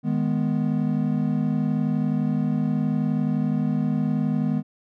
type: chord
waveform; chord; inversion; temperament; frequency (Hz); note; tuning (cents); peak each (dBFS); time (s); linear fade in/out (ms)
triangle; G# minor; second; equal; 155.56 / 207.7 / 246.9; D#3 / G#3 / B3; 0 / 0 / 0; -23; 0.03-4.63; 50
effects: none